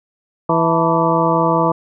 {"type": "harmonic tone with a mistuned harmonic", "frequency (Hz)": 164.81, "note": "E3", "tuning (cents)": 0, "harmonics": [1, 2, 3, 4, 5, 6, 7], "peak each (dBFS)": [-20, -20, -20, -20, -20, -20, -20], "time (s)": [0.49, 1.72], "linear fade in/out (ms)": 5, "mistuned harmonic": 5, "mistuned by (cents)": 120, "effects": []}